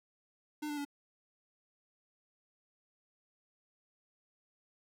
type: tone with pitch steps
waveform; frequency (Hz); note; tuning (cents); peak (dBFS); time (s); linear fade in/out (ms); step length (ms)
square; 299.9 / 294.1 / 286; D4 / D4 / D4; +36 / +3 / -46; -37; 0.62-0.851; 10; 77
effects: none